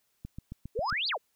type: click train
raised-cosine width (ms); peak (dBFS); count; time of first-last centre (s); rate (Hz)
5; -27; 6; 0.25-0.927; 7.39
type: exponential two-way sweep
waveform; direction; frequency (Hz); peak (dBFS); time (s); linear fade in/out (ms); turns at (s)
sine; up then down; 390 to 4925 to 390; -28; 0.75-1.18; 20; 1.08
type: tone with exponential growth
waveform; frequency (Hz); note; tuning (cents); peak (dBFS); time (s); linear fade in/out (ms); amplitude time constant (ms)
sine; 5040; D#8; +21; -29; 0.81-0.9; 0; 19
effects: white hiss -74 dBFS RMS until 1.35 s